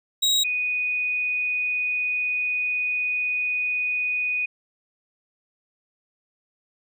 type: tone pair in turn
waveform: 35% pulse / sine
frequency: 3817 / 2481 Hz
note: A#7 / D#7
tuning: +40 / -6 cents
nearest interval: perfect fifth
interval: 746 cents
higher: first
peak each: -16 / -22 dBFS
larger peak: first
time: 0.22-0.44 / 0.44-4.46 s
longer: second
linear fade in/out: 10 ms
effects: none